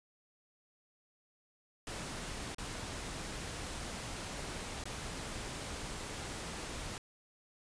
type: noise with dropouts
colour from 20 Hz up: pink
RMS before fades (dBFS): -42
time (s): 1.87-6.98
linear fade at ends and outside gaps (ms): 1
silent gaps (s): 2.547-2.583 / 4.839-4.855
effects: resampled to 22050 Hz